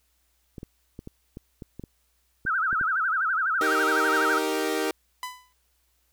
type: clicks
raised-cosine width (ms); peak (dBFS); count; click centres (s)
3; -25; 11; 0.582 / 0.631 / 0.991 / 1.074 / 1.371 / 1.622 / 1.796 / 1.838 / 2.452 / 2.729 / 2.812
type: tone with vibrato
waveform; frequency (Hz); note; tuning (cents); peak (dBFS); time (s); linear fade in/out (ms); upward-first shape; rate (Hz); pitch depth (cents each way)
sine; 1418; F6; +26; -22; 2.46-4.39; 10; sine; 12; 200
type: chord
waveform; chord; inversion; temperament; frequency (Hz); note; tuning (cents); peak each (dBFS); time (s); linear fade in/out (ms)
sawtooth; Eb major; none; equal with one note detuned; 311.1 / 390 / 466.2; Eb4 / G4 / Bb4; 0 / -9 / 0; -25; 3.61-4.91; 2
type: tone with exponential decay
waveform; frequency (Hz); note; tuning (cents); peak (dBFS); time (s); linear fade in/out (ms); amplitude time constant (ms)
sawtooth; 1001; B5; +23; -25; 5.23-5.53; 1; 65
effects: added 60 Hz sine -70 dBFS peak until 6.12 s + white hiss -70 dBFS RMS until 6.12 s